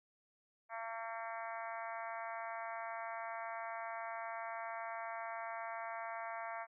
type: harmonic tone with a mistuned harmonic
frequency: 227.4 Hz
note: A#3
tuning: 43 cents flat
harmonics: 3 / 4 / 5 / 6 / 7 / 8 / 9 / 10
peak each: -45 / -47 / -49 / -51 / -52 / -53 / -54 / -55 dBFS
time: 0.69-6.67 s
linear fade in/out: 50 ms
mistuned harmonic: 10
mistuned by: -25 cents
effects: none